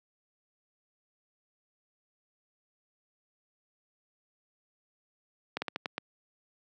slowing click train, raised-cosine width 0.3 ms, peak -16 dBFS, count 6, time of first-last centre 5.57-5.98 s, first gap 50 ms, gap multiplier 1.25, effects high-pass 200 Hz 12 dB/octave

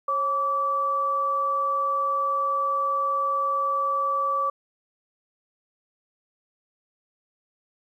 sine tone pair together, 545 / 1154.8 Hz, C#5 / D6, -29 / -30 cents, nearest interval octave + minor second, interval 1299 cents, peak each -31 / -22 dBFS, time 0.08-4.5 s, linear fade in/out 5 ms, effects 10-bit

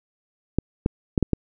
clicks, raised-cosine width 3 ms, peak -6 dBFS, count 5, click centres 0.586 / 0.861 / 1.178 / 1.227 / 1.333 s, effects none

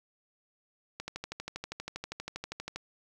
click train, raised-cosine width 0.2 ms, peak -20 dBFS, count 23, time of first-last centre 1-2.76 s, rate 12.5 Hz, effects 10-bit

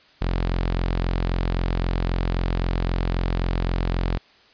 sawtooth tone, 43.79 Hz, F1, 5 cents sharp, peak -17 dBFS, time 0.21-4.18 s, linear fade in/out 10 ms, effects white hiss -54 dBFS RMS until 4.53 s + resampled to 11025 Hz

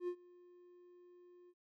triangle tone with ADSR envelope, 355.1 Hz, F4, 29 cents sharp, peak -33 dBFS, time 0-1.54 s, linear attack 79 ms, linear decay 74 ms, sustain -24 dB, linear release 49 ms, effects none

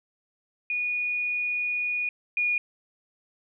sine tone pair in turn, 2456 / 2443 Hz, D#7 / D#7, -23 / -32 cents, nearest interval unison, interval 9 cents, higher first, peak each -25 / -22 dBFS, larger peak second, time 0.7-2.09 / 2.37-2.58 s, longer first, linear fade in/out 2 ms, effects none

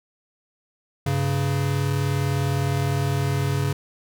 square tone pair together, 98.91 / 138.59 Hz, G2 / C#3, +16 / 0 cents, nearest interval tritone, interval 584 cents, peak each -26 / -23 dBFS, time 1.06-3.73 s, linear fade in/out 5 ms, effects none

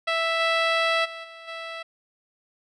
10% pulse tone with level steps, 659.3 Hz, E5, in tune, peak -13 / -11 / -26 / -32 / -24 dBFS, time 0.07-1.83 s, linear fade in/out 10 ms, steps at 0.39 / 1.04 / 1.23 / 1.47 s, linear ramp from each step 20 ms, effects low-pass 4000 Hz 12 dB/octave

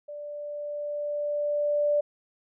sine tone with level ramp, 587.3 Hz, D5, in tune, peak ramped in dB -36 to -20 dBFS, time 0.08-2.01 s, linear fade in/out 10 ms, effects none

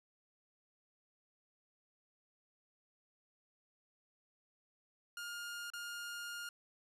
sawtooth tone with dropouts, 1415 Hz, F6, 22 cents sharp, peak -39 dBFS, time 5.17-6.49 s, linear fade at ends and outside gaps 2 ms, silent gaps 5.702-5.735 s, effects resampled to 32000 Hz + 12-bit

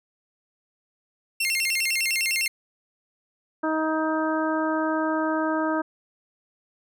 sawtooth tone with vibrato, 2400 Hz, D7, 37 cents sharp, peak -19 dBFS, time 1.4-2.48 s, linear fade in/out 5 ms, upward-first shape square, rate 9.9 Hz, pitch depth 210 cents each way
harmonic tone, 314.9 Hz, D#4, 21 cents sharp, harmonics 1 / 2 / 3 / 4 / 5, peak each -25 / -28 / -30 / -31 / -32 dBFS, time 3.63-5.82 s, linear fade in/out 10 ms
effects none

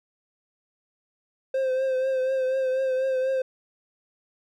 triangle tone with vibrato, 523.3 Hz, C5, in tune, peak -20 dBFS, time 1.54-3.42 s, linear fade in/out 5 ms, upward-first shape triangle, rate 4.1 Hz, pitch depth 40 cents each way, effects none

